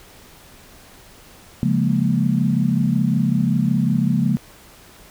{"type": "chord", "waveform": "sine", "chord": "Bb minor seventh", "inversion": "first", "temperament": "equal", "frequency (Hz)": [138.59, 174.61, 207.7, 233.1], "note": ["Db3", "F3", "Ab3", "Bb3"], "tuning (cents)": [0, 0, 0, 0], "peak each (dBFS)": -21, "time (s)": [1.63, 4.37], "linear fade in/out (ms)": 0, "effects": ["pink hiss -46 dBFS RMS until 5.1 s"]}